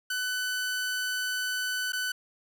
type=tone with dropouts; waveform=sawtooth; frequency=1500 Hz; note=F#6; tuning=23 cents sharp; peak=-25 dBFS; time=0.1-2.12 s; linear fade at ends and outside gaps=5 ms; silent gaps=1.922-1.931 s; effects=none

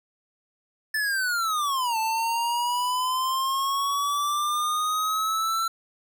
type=linear two-way sweep; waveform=square; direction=down then up; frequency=1760 to 880 to 1345 Hz; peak=-24 dBFS; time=0.94-5.68 s; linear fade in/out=5 ms; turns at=1.98 s; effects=none

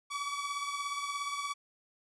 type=beating tone pair; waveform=sawtooth; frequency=1137 / 1154 Hz; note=C#6 / D6; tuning=+44 / -31 cents; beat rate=17 Hz; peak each=-32 / -36 dBFS; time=0.1-1.54 s; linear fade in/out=20 ms; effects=resampled to 22050 Hz

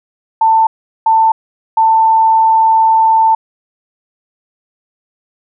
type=tone bursts at uneven times; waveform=sine; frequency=891 Hz; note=A5; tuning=22 cents sharp; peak=-6 dBFS; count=3; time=0.41-0.67 / 1.06-1.32 / 1.77-3.35 s; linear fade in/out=5 ms; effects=none

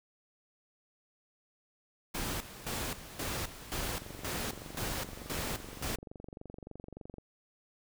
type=noise with tremolo; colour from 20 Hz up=pink; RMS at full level=-36 dBFS; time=2.14-5.96 s; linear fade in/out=10 ms; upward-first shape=square; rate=1.9 Hz; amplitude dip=75%
type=click train; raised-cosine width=2 ms; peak=-32 dBFS; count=79; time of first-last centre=3.85-7.183 s; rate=23.4 Hz
effects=none

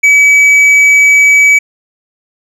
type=tone with tanh clipping; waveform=sine; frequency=2284 Hz; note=D7; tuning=49 cents flat; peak=-4 dBFS; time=0.03-1.59 s; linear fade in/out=10 ms; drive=6 dB; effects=none

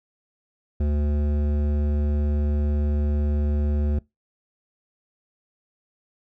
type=tone with hard clipping; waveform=sine; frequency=73.5 Hz; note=D2; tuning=2 cents sharp; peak=-22 dBFS; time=0.8-3.99 s; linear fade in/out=5 ms; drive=13 dB; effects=noise-tail reverb RT60 0.2 s tail -23 dB re dry

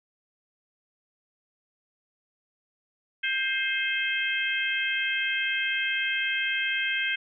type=harmonic tone with a mistuned harmonic; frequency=528 Hz; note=C5; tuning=16 cents sharp; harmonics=3 / 4 / 5 / 6; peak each=-29 / -30 / -31 / -32 dBFS; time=3.23-7.16 s; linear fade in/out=10 ms; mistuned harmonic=5; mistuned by=-35 cents; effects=none

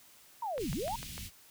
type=linear two-way sweep; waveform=sine; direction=down then up; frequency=972 to 112.9 to 972 Hz; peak=-33 dBFS; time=0.42-0.96 s; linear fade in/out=5 ms; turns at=0.72 s
type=band-stop noise; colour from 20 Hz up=pink; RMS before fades=-43 dBFS; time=0.57-1.31 s; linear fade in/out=50 ms; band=210 to 2500 Hz; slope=24 dB/octave
type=click train; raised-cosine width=0.3 ms; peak=-26 dBFS; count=5; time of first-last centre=0.58-1.18 s; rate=6.67 Hz
effects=white hiss -59 dBFS RMS until 1.5 s

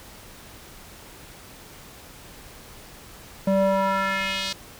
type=tone with band-pass filter sweep; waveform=square; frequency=193.7 Hz; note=G3; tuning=20 cents flat; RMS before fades=-23 dBFS; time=3.47-4.53 s; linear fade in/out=5 ms; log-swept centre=410 to 4500 Hz; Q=1.9; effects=pink hiss -45 dBFS RMS until 4.79 s

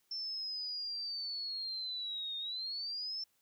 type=linear two-way sweep; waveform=sine; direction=down then up; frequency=5360 to 3663 to 5360 Hz; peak=-37 dBFS; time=0.11-3.24 s; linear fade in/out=5 ms; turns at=2.38 s; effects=white hiss -75 dBFS RMS until 3.41 s

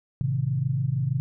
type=chord; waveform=sine; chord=A diminished; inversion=none; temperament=just; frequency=110 / 132 / 158.4 Hz; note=A2 / C3 / Eb3; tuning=0 / +16 / +31 cents; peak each=-30 / -24 / -30 dBFS; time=0.21-1.2 s; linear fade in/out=0 ms; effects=none

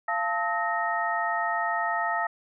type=tone cluster; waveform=sine; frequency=689 / 882 / 1285 / 1857 Hz; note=F5 / A5 / E6 / A#6; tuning=-24 / +4 / -45 / -7 cents; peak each=-30 dBFS; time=0.08-2.27 s; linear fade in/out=5 ms; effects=none

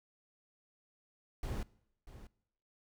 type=noise with echo; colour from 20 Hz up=brown; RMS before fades=-38 dBFS; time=1.43-1.63 s; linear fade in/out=2 ms; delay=640 ms; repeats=1; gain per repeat=-14 dB; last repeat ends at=2.27 s; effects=noise-tail reverb RT60 0.8 s tail -23 dB re dry

